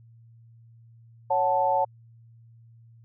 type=chord; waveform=sine; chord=F# minor; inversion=second; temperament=equal; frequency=554.4 / 740 / 880 Hz; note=C#5 / F#5 / A5; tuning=0 / 0 / 0 cents; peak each=-26 / -26 / -23 dBFS; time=1.3-1.85 s; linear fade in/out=10 ms; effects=added 115 Hz sine -50 dBFS peak until 3.04 s